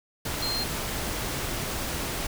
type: tone in noise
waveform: sine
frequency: 4186 Hz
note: C8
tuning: in tune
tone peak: -28 dBFS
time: 0.42-0.64 s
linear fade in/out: 5 ms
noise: pink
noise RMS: -31 dBFS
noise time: 0.25-2.27 s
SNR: 0 dB
effects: none